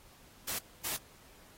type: noise bursts at uneven times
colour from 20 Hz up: white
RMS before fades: -36 dBFS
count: 2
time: 0.47-0.59 / 0.84-0.97 s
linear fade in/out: 10 ms
effects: pink hiss -59 dBFS RMS until 1.57 s + AAC 48 kbps